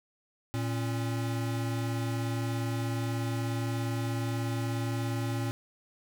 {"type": "tone pair together", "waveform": "square", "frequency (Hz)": [115.2, 274.4], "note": ["A#2", "C#4"], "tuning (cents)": [-20, -17], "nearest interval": "octave + minor third", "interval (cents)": 1503, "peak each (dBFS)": [-31, -37], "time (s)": [0.54, 5.51], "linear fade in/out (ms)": 0, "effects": []}